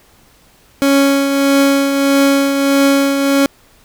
30% pulse tone with tremolo, 277.2 Hz, C#4, in tune, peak -5 dBFS, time 0.82-3.46 s, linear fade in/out 0 ms, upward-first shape triangle, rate 1.6 Hz, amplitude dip 50%, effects pink hiss -49 dBFS RMS until 3.84 s

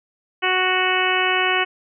harmonic tone, 370 Hz, F#4, in tune, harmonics 1 / 2 / 3 / 4 / 5 / 6 / 7 / 8, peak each -25 / -25 / -25 / -25 / -25 / -25 / -25 / -25 dBFS, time 0.42-1.65 s, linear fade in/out 20 ms, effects none

